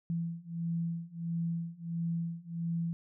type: beating tone pair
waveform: sine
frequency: 167.1 / 168.6 Hz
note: E3 / E3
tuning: +24 / +39 cents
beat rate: 1.5 Hz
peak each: -36 / -35 dBFS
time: 0.1-2.93 s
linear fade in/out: 0 ms
effects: none